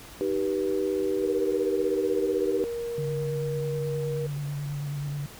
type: chord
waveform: sine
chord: Eb augmented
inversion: none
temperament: just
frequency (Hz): 311.1 / 388.9 / 486.1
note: Eb4 / G4 / B4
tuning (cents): 0 / -14 / -28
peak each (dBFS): -31 / -26 / -30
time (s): 0.21-2.64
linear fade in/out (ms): 0
type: tone with pitch glide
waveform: sine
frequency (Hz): 470.1 to 473.1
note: A#4 to A#4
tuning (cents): +15 to +26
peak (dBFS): -29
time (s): 1.23-4.27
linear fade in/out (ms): 10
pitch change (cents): +11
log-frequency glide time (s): 3.09-3.51
type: tone with vibrato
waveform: sine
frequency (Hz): 143.8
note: D3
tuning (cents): -36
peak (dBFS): -29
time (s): 2.98-5.26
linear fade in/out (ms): 2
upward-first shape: square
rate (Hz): 9.3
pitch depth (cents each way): 21
effects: pink hiss -46 dBFS RMS until 5.39 s